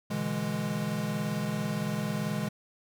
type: chord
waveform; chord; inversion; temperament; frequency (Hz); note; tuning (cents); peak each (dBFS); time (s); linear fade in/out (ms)
square; E dominant seventh; second; equal with one note detuned; 122.41 / 146.83 / 164.81 / 207.7; B2 / D3 / E3 / G#3; -15 / 0 / 0 / 0; -39 / -37 / -36 / -33; 0.1-2.49; 10
effects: none